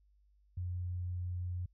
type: tone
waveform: sine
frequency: 89.4 Hz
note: F2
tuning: 41 cents sharp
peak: -35 dBFS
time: 0.57-1.66 s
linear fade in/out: 5 ms
effects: added 50 Hz sine -65 dBFS peak until 1.73 s